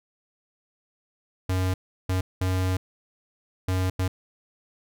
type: tone bursts at uneven times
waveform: square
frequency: 92.8 Hz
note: F#2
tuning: 6 cents sharp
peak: -23 dBFS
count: 5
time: 1.49-1.74 / 2.09-2.21 / 2.41-2.77 / 3.68-3.9 / 3.99-4.08 s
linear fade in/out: 5 ms
effects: none